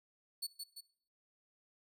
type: tone with echo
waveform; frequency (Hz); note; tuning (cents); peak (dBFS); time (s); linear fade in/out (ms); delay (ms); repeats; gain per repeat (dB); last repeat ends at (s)
sawtooth; 4435; C#8; 0; -34; 0.42-0.47; 10; 170; 2; -5; 0.81
effects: noise-tail reverb RT60 0.6 s tail -20 dB re dry